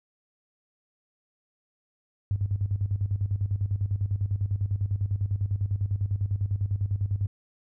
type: tone with tremolo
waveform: sine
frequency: 100 Hz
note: G2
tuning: 35 cents sharp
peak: -22 dBFS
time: 2.31-7.27 s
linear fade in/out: 0 ms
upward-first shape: square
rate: 10 Hz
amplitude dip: 75%
effects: none